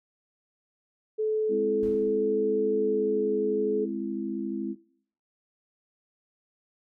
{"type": "tone with pitch glide", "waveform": "sine", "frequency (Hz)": [433.1, 426.2], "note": ["A4", "G#4"], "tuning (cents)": [-27, 45], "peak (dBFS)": -24, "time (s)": [1.18, 3.86], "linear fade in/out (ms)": 20, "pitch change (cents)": -28, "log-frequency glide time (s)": [2.7, 3.37]}
{"type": "chord", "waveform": "sine", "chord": "Ab augmented", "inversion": "none", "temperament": "equal with one note detuned", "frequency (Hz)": [207.7, 261.6, 333.3], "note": ["Ab3", "C4", "E4"], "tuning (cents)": [0, 0, 19], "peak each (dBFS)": [-33, -34, -32], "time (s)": [1.48, 4.76], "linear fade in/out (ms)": 50}
{"type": "noise with exponential decay", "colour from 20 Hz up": "brown", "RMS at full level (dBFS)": -42, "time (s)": [1.83, 2.48], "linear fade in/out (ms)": 0, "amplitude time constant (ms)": 140}
{"effects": ["noise-tail reverb RT60 0.6 s tail -20 dB re dry"]}